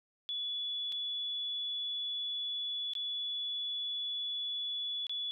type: tone with dropouts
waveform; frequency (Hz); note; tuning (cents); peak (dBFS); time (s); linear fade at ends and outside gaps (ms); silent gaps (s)
sine; 3423; A7; -48; -34; 0.29-5.31; 0; 0.921-0.924 / 2.935-2.952 / 5.068-5.095
effects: none